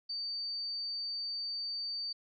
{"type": "tone", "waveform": "sine", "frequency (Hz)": 4600, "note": "D8", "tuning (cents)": -37, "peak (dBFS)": -35, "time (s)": [0.09, 2.13], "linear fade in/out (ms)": 10, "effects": []}